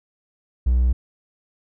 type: tone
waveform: triangle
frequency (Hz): 61.74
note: B1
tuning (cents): 0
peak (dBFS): -12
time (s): 0.66-0.93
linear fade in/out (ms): 10
effects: tanh soft clip ceiling -8 dBFS